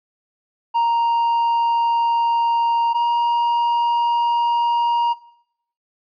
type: tone pair in turn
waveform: triangle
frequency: 933 / 943.8 Hz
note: A#5 / A#5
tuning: +1 / +21 cents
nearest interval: unison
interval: 20 cents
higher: second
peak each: -13 dBFS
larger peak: neither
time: 0.74-2.94 / 2.94-5.14 s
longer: neither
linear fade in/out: 20 ms
effects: noise-tail reverb RT60 0.7 s tail -19 dB re dry + resampled to 11025 Hz